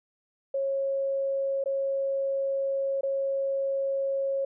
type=tone with dropouts; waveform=sine; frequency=546 Hz; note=C#5; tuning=26 cents flat; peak=-25 dBFS; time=0.54-4.45 s; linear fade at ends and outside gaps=5 ms; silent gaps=1.64-1.658 / 3.01-3.032 s; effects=none